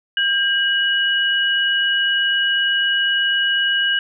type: tone pair together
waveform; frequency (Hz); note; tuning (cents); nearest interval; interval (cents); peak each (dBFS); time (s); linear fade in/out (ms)
sine; 1601 / 2923; G6 / F#7; +36 / -22; minor seventh; 1042; -18; 0.17-3.99; 2
effects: none